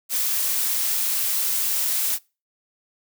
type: noise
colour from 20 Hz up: blue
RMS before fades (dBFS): -23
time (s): 0.09-2.19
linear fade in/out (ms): 50
effects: noise-tail reverb RT60 0.3 s tail -24 dB re dry